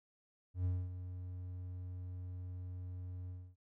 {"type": "tone with ADSR envelope", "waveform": "triangle", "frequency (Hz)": 90.6, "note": "F#2", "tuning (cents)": -36, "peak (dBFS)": -29, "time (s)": [0.54, 3.56], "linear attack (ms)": 110, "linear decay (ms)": 240, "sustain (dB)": -11, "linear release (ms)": 270, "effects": []}